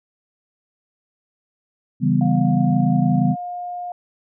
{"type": "chord", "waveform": "sine", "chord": "C# half-diminished seventh", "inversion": "none", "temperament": "equal", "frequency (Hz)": [138.59, 164.81, 196, 246.9], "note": ["C#3", "E3", "G3", "B3"], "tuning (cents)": [0, 0, 0, 0], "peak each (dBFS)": -20, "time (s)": [2, 3.36], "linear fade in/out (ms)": 50}
{"type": "tone", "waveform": "sine", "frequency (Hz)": 711, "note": "F5", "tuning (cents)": 31, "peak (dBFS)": -26, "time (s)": [2.21, 3.92], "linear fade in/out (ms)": 2}
{"effects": []}